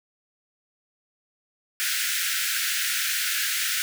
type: high-pass noise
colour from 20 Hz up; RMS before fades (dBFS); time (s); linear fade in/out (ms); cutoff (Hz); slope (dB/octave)
pink; -26; 1.8-3.82; 0; 1400; 96
effects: none